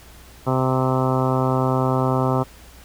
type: harmonic tone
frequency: 130 Hz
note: C3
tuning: 11 cents flat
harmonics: 1 / 2 / 3 / 4 / 5 / 6 / 7 / 8 / 9 / 10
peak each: -21 / -24 / -26 / -27 / -28 / -29 / -29 / -30 / -31 / -31 dBFS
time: 0.46-2.44 s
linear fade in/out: 20 ms
effects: added 60 Hz sine -46 dBFS peak until 2.84 s + pink hiss -47 dBFS RMS until 2.84 s